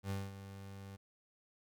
30% pulse tone with ADSR envelope, 98 Hz, G2, in tune, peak -33 dBFS, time 0.03-0.97 s, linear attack 72 ms, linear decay 210 ms, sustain -12 dB, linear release 18 ms, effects none

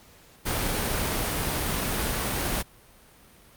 pink noise, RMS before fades -27 dBFS, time 0.45-2.63 s, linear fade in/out 20 ms, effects pink hiss -54 dBFS RMS until 3.56 s + Opus 48 kbps

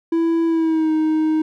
triangle tone with pitch glide, 331.1 to 312.9 Hz, E4 to D#4, +8 to +10 cents, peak -13 dBFS, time 0.12-1.42 s, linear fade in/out 5 ms, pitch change -98 cents, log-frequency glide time 0.46-0.92 s, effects none

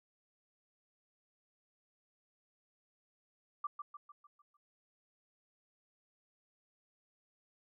sine tone with echo, 1174.7 Hz, D6, in tune, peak -34 dBFS, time 3.64-3.67 s, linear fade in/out 5 ms, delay 150 ms, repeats 6, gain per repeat -6 dB, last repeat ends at 4.57 s, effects none

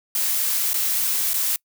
blue noise with dropouts, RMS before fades -22 dBFS, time 0.15-1.56 s, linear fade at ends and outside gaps 2 ms, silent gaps 0.733-0.741 / 1.334-1.34 s, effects noise-tail reverb RT60 0.1 s tail -26 dB re dry

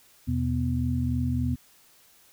sine tone cluster, 81.2 / 124.7 / 246.9 Hz, E2 / B2 / B3, -26 / +17 / 0 cents, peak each -28 dBFS, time 0.27-1.56 s, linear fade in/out 20 ms, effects white hiss -58 dBFS RMS until 2.32 s

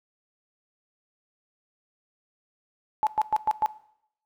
sine tone bursts, 861 Hz, A5, 38 cents flat, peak -19 dBFS, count 5, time 3.03-3.66 s, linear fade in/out 0 ms, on 38 ms, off 110 ms, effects noise-tail reverb RT60 0.7 s tail -18 dB re dry

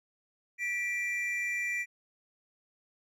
triangle tone pair together, 1950 / 2357 Hz, B6 / D7, -23 / +6 cents, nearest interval minor third, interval 329 cents, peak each -32 / -31 dBFS, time 0.58-1.86 s, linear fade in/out 50 ms, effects none

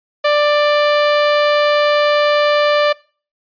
sawtooth tone, 590 Hz, D5, 8 cents sharp, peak -7 dBFS, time 0.24-2.93 s, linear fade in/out 10 ms, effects noise-tail reverb RT60 0.4 s tail -24 dB re dry + resampled to 11025 Hz

